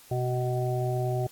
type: harmonic tone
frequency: 125.1 Hz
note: B2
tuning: 23 cents sharp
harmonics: 1 / 3 / 5 / 6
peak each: -27 / -32 / -34 / -35 dBFS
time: 0.11-1.27 s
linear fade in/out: 5 ms
effects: white hiss -53 dBFS RMS until 1.31 s + AAC 64 kbps